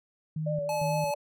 sine tone with tremolo, 156.2 Hz, D#3, 7 cents sharp, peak -29 dBFS, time 0.36-1.11 s, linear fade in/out 5 ms, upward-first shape square, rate 2.2 Hz, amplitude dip 75%
sine tone with vibrato, 587.3 Hz, D5, in tune, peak -29 dBFS, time 0.46-1.15 s, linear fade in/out 10 ms, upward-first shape triangle, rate 4.4 Hz, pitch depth 51 cents each way
square tone, 858 Hz, A5, 44 cents flat, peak -31 dBFS, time 0.69-1.14 s, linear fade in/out 2 ms
effects none

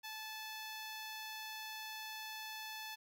10% pulse tone, 870 Hz, A5, 20 cents flat, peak -36 dBFS, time 0.03-2.96 s, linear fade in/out 20 ms, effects none

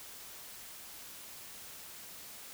silence, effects white hiss -49 dBFS RMS until 2.53 s

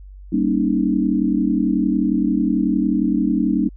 sine chord, Eb dominant seventh, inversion first, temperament just, 194.45 / 233.3 / 280 / 311.1 Hz, G3 / Bb3 / Db4 / Eb4, -14 / +2 / +18 / 0 cents, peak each -21 dBFS, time 0.32-3.69 s, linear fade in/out 10 ms, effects added 48 Hz sine -36 dBFS peak until 3.76 s

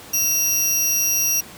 sawtooth tone pair together, 2724 / 5749 Hz, F7 / F8, -44 / +49 cents, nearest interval octave + minor second, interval 1293 cents, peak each -25 / -15 dBFS, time 0.13-1.41 s, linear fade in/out 10 ms, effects pink hiss -40 dBFS RMS until 1.57 s + high-pass 80 Hz 12 dB/octave

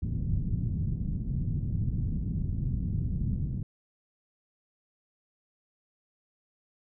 white low-pass noise, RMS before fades -30 dBFS, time 0.02-3.63 s, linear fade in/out 2 ms, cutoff 170 Hz, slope 24 dB/octave, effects none

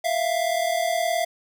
square tone pair together, 659.3 / 698.5 Hz, E5 / F5, 0 / 0 cents, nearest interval minor second, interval 100 cents, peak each -25 dBFS, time 0.04-1.25 s, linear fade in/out 10 ms, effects 10-bit

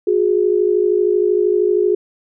sine tone pair together, 362.4 / 415.3 Hz, F#4 / G#4, -36 / 0 cents, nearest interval major second, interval 236 cents, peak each -15 dBFS, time 0.07-1.95 s, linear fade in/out 5 ms, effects none

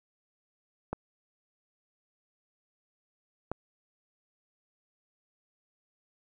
clicks, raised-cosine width 1 ms, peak -18 dBFS, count 2, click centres 0.93 / 3.516 s, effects none

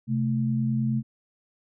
sine tone pair together, 130.45 / 220 Hz, C3 / A3, -5 / 0 cents, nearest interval major sixth, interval 905 cents, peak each -25 dBFS, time 0.07-1.03 s, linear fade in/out 50 ms, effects none

